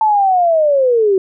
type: linear sweep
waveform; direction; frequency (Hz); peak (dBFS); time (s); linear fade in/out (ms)
sine; down; 884 to 370; -9; 0.01-1.18; 2
effects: none